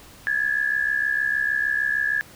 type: tone pair together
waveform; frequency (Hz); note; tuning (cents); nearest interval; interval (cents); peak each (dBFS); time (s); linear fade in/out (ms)
sine; 1661.2 / 1727.7; G#6 / A6; 0 / -32; minor second; 68; -23; 0.27-2.21; 0
effects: pink hiss -47 dBFS RMS until 2.35 s